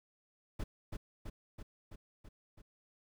brown noise with echo, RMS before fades -37 dBFS, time 0.59-0.64 s, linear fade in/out 10 ms, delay 330 ms, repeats 6, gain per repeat -3 dB, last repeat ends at 2.62 s, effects none

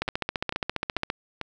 two click trains, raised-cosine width 0.3 ms, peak -10 / -14 dBFS, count 17 / 4, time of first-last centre 0.02-1.101 / 0.08-1.413 s, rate 14.8 / 2.25 Hz, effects none

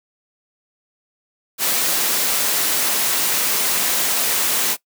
white noise, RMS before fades -19 dBFS, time 1.58-4.77 s, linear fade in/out 50 ms, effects noise-tail reverb RT60 0.1 s tail -20 dB re dry + high-pass 200 Hz 12 dB/octave

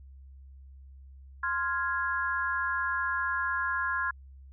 sine chord, F minor, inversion second, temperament equal, 1046.5 / 1396.9 / 1661.2 Hz, C6 / F6 / Ab6, 0 / 0 / 0 cents, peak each -32 / -32 / -31 dBFS, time 1.43-4.11 s, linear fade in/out 5 ms, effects added 67 Hz sine -47 dBFS peak until 4.52 s

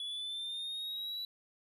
triangle exponential sweep, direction up, 3397 to 3951 Hz, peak -36 dBFS, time 0-1.25 s, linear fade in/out 2 ms, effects none

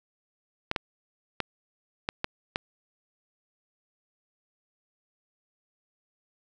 clicks, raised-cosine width 0.3 ms, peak -11 dBFS, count 6, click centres 0.714 / 0.762 / 1.403 / 2.089 / 2.244 / 2.559 s, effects none

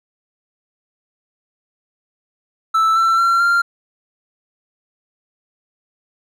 triangle tone with pitch steps, 1318.5 / 1341.5 / 1365 / 1388.9 Hz, E6 / E6 / F6 / F6, 0 / +30 / -40 / -10 cents, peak -10 dBFS, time 2.74-3.62 s, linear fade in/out 10 ms, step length 220 ms, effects none

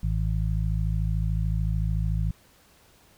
harmonic tone, 53.6 Hz, A1, 45 cents flat, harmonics 1 / 2 / 3, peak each -25 / -28 / -30 dBFS, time 0.03-2.31 s, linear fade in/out 5 ms, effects pink hiss -58 dBFS RMS until 3.17 s

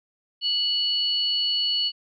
sine tone pair together, 2943 / 4410 Hz, F#7 / C#8, -10 / -10 cents, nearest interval perfect fifth, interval 700 cents, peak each -24 dBFS, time 0.41-1.92 s, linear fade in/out 50 ms, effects none

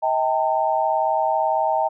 sine tone cluster, 636 / 788 / 906 Hz, D#5 / G5 / A#5, +38 / +9 / -50 cents, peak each -22 dBFS, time 0.02-1.89 s, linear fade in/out 20 ms, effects none

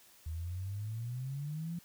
sine exponential sweep, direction up, 77.78 to 174.61 Hz, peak -36 dBFS, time 0.26-1.79 s, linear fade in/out 5 ms, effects white hiss -61 dBFS RMS until 1.84 s

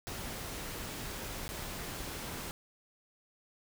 pink noise with dropouts, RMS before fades -41 dBFS, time 0.07-2.51 s, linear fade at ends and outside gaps 0 ms, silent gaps 1.48-1.49 s, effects none

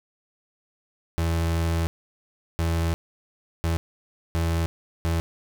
35% pulse tone bursts at uneven times, 83 Hz, E2, 12 cents sharp, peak -20 dBFS, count 5, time 1.18-1.87 / 2.59-2.94 / 3.64-3.77 / 4.35-4.66 / 5.05-5.2 s, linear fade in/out 0 ms, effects none

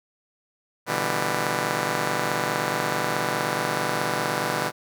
5% pulse chord, E minor seventh, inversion second, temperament just, 123.61 / 148.33 / 164.81 / 197.78 Hz, B2 / D3 / E3 / G3, +2 / +18 / 0 / +16 cents, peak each -19 dBFS, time 0.86-4.72 s, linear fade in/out 50 ms, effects none

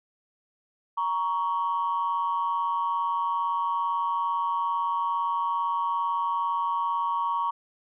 sine tone pair together, 939.3 / 1117 Hz, A#5 / C#6, +13 / +13 cents, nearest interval minor third, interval 300 cents, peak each -26 dBFS, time 0.97-7.51 s, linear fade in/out 10 ms, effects tanh soft clip ceiling -18 dBFS

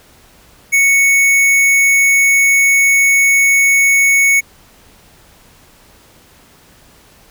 sine tone with hard clipping, 2217 Hz, C#7, in tune, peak -9 dBFS, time 0.72-4.41 s, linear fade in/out 20 ms, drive 18 dB, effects pink hiss -46 dBFS RMS until 7.3 s

